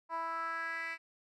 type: tone with band-pass filter sweep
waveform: 10% pulse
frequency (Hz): 329.6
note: E4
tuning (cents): 0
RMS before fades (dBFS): -38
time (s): 0.09-0.98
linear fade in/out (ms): 50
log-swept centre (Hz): 940 to 2300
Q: 3.6
effects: none